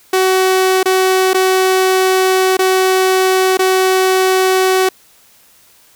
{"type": "tone with dropouts", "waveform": "sawtooth", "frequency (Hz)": 375.7, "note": "F#4", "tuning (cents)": 26, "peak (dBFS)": -6, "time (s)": [0.13, 4.89], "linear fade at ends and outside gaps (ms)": 5, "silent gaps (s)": [[0.831, 0.856], [1.334, 1.344], [2.57, 2.59], [3.572, 3.591]], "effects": ["white hiss -48 dBFS RMS until 5.95 s"]}